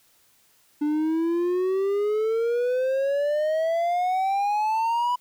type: exponential sweep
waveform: triangle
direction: up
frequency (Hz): 293.7 to 991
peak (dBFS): -19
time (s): 0.81-5.16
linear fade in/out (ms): 10
effects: white hiss -61 dBFS RMS until 5.2 s